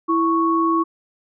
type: tone pair together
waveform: sine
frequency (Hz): 330.2 / 1108.3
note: E4 / C#6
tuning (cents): +3 / -1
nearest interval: octave + major sixth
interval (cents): 2096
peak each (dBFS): -18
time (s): 0.08-0.84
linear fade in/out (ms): 20
effects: none